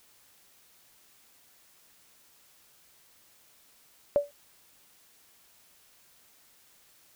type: tone with exponential decay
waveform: sine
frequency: 576 Hz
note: D5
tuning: 34 cents flat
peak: -16 dBFS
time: 4.16-4.31 s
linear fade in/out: 0 ms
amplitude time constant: 31 ms
effects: white hiss -61 dBFS RMS until 7.15 s